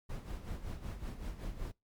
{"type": "noise with tremolo", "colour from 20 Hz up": "brown", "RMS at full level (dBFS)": -39, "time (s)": [0.09, 1.72], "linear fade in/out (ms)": 10, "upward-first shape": "sine", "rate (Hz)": 5.3, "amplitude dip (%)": 65, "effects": ["noise-tail reverb RT60 0.2 s tail -24 dB re dry", "MP3 96 kbps"]}